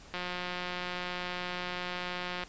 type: click train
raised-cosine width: 0.3 ms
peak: -20 dBFS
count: 412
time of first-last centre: 0.14-2.436 s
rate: 179 Hz
effects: pink hiss -53 dBFS RMS until 2.48 s + resampled to 16000 Hz